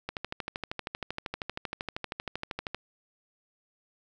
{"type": "click train", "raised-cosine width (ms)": 0.3, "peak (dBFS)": -17, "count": 35, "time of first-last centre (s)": [0.09, 2.746], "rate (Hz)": 12.8, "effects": []}